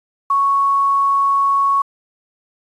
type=tone with quantisation; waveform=sine; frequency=1108.7 Hz; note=C#6; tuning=in tune; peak=-12 dBFS; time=0.3-1.82 s; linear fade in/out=5 ms; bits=7; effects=resampled to 24000 Hz